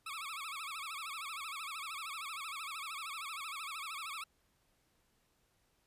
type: tone with vibrato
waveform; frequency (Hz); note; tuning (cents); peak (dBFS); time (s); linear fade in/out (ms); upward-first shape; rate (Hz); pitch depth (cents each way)
20% pulse; 1207; D6; +47; -36; 0.06-4.24; 5; sine; 13; 180
effects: pink hiss -75 dBFS RMS until 5.86 s + resampled to 32000 Hz